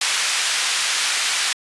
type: band-pass noise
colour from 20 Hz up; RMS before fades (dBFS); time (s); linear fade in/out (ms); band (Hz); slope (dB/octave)
pink; -21; 0.01-1.53; 5; 1800 to 8900; 12
effects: resampled to 24000 Hz